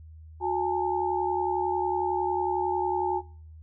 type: tone cluster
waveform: sine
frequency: 363 / 824 / 895 Hz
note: F#4 / G#5 / A5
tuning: -33 / -14 / +29 cents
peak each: -29 dBFS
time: 0.4-3.22 s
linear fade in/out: 50 ms
effects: noise-tail reverb RT60 0.5 s tail -21 dB re dry + added 79 Hz sine -44 dBFS peak until 3.62 s